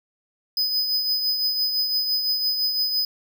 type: tone with tremolo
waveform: square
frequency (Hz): 5010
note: D#8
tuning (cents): +11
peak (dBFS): -19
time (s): 0.57-3.05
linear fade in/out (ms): 2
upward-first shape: triangle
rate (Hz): 5.9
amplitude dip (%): 50
effects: none